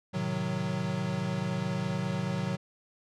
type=chord; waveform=square; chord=A diminished seventh; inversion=none; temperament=equal; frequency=110 / 130.81 / 155.56 / 185 Hz; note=A2 / C3 / Eb3 / Gb3; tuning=0 / 0 / 0 / 0 cents; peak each=-39 / -37 / -36 / -33 dBFS; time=0.13-2.57 s; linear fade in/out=20 ms; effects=low-pass 6000 Hz 12 dB/octave